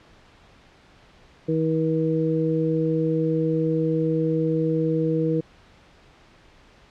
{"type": "harmonic tone", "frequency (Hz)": 160, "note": "D#3", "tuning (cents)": 49, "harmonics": [1, 2, 3], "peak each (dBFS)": [-24, -24, -24], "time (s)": [1.48, 5.41], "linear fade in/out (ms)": 10, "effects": ["pink hiss -53 dBFS RMS until 6.9 s", "low-pass 4000 Hz 12 dB/octave"]}